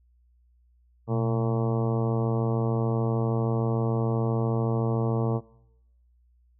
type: harmonic tone with a mistuned harmonic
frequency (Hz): 113.3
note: A#2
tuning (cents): -49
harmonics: 1 / 2 / 3 / 4 / 5 / 6 / 7 / 8 / 9 / 10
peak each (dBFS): -25 / -30 / -34 / -31 / -37 / -39 / -40 / -41 / -44 / -42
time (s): 1.07-5.41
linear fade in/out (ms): 50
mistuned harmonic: 1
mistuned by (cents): +110
effects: noise-tail reverb RT60 0.9 s tail -22 dB re dry + added 60 Hz sine -59 dBFS peak until 6.59 s